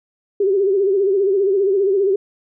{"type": "tone with vibrato", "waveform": "sine", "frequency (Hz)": 391.9, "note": "G4", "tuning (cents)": 0, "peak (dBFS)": -13, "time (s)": [0.4, 2.16], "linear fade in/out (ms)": 5, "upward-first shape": "sine", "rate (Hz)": 15, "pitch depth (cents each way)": 85, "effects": []}